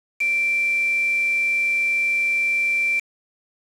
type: tone with quantisation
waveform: sine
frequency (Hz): 2349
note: D7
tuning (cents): 0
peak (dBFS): -18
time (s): 0.2-3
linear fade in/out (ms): 10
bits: 5
effects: low-pass 8000 Hz 12 dB/octave